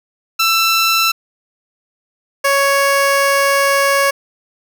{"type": "tone pair in turn", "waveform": "15% pulse", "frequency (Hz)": [1335, 555.8], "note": ["E6", "C#5"], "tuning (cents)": [22, 4], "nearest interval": "octave + minor third", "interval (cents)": 1518, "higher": "first", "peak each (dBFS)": -5, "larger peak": "neither", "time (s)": [[0.39, 1.12], [2.44, 4.11]], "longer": "second", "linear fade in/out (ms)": 10, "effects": []}